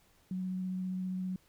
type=tone with vibrato; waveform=sine; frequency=185.2 Hz; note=F#3; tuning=2 cents sharp; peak=-33 dBFS; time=0.31-1.36 s; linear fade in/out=2 ms; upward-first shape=sine; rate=15 Hz; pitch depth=10 cents each way; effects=pink hiss -67 dBFS RMS until 1.48 s